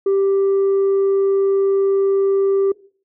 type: tone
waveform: sine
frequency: 392 Hz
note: G4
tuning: in tune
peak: -11 dBFS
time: 0.06-2.72 s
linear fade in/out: 5 ms
effects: noise-tail reverb RT60 0.5 s tail -22 dB re dry + tanh soft clip ceiling -12 dBFS